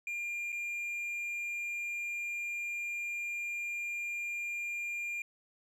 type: tone with dropouts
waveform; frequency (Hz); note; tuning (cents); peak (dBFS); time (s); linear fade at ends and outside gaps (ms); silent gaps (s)
triangle; 2400; D7; +37; -33; 0.07-5.22; 2; 0.521-0.526
effects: none